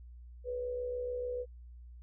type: tone with amplitude modulation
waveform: sine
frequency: 493.9 Hz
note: B4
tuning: in tune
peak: -32 dBFS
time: 0.44-1.46 s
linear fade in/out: 50 ms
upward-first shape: sine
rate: 66.8 Hz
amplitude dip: 45%
effects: added 60 Hz sine -48 dBFS peak until 2.02 s